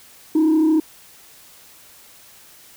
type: tone with frequency modulation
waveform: sine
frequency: 315.3 Hz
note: D#4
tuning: 23 cents sharp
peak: -11 dBFS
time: 0.35-0.8 s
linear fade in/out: 5 ms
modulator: 33.2 Hz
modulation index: 0.43
effects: tanh soft clip ceiling -11 dBFS + white hiss -47 dBFS RMS until 2.76 s